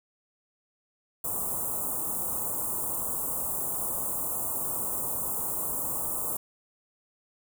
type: band-stop noise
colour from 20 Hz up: white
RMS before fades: -31 dBFS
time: 1.24-6.37 s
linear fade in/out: 5 ms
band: 1200 to 7800 Hz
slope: 48 dB/octave
effects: none